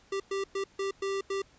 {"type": "tone bursts at uneven times", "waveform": "square", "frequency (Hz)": 392, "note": "G4", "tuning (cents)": 0, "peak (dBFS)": -30, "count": 6, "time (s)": [[0.12, 0.2], [0.31, 0.44], [0.55, 0.64], [0.79, 0.91], [1.02, 1.21], [1.3, 1.42]], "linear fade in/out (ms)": 5, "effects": ["pink hiss -61 dBFS RMS until 1.58 s", "resampled to 16000 Hz"]}